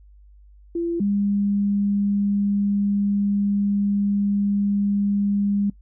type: tone pair in turn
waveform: sine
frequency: 339.8 / 202 Hz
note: F4 / G#3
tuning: -47 / -48 cents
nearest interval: major sixth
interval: 901 cents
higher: first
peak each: -21 / -18 dBFS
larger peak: second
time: 0.75-1 / 1-5.7 s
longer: second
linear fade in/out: 5 ms
effects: noise-tail reverb RT60 0.1 s tail -22 dB re dry + added 50 Hz sine -46 dBFS peak until 5.81 s